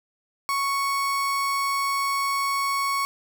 35% pulse tone, 1108.7 Hz, C#6, in tune, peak -21 dBFS, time 0.49-3.05 s, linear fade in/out 0 ms, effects none

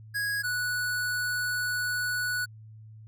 square tone pair in turn, 1655 / 1474.4 Hz, G#6 / F#6, -6 / -7 cents, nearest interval major second, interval 201 cents, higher first, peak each -28 dBFS, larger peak neither, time 0.14-0.43 / 0.43-2.46 s, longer second, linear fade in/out 20 ms, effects added 109 Hz sine -45 dBFS peak until 3.07 s

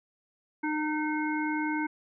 harmonic tone with a mistuned harmonic, 305 Hz, D#4, 34 cents flat, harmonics 1 / 3 / 5 / 7, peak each -29 / -34 / -36 / -37 dBFS, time 0.63-1.87 s, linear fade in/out 10 ms, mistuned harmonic 7, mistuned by +22 cents, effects none

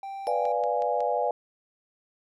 triangle tone, 784 Hz, G5, in tune, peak -32 dBFS, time 0.03-0.52 s, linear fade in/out 2 ms
sine chord, B diminished seventh, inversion none, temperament equal, 493.9 / 587.3 / 698.5 / 830.6 Hz, B4 / D5 / F5 / Ab5, 0 / 0 / 0 / 0 cents, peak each -29 dBFS, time 0.27-1.31 s, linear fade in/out 2 ms
30% pulse tone with exponential decay, 5350 Hz, E8, 25 cents sharp, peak -37 dBFS, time 0.27-0.37 s, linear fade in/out 0 ms, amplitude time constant 20 ms
click train, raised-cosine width 0.2 ms, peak -28 dBFS, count 5, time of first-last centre 0.27-1.005 s, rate 5.44 Hz
effects none

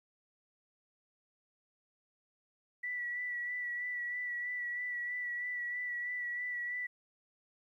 sine tone with vibrato, 1956 Hz, B6, 17 cents flat, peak -35 dBFS, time 2.83-6.87 s, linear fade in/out 10 ms, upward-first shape sine, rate 3.1 Hz, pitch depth 24 cents each way, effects 12-bit

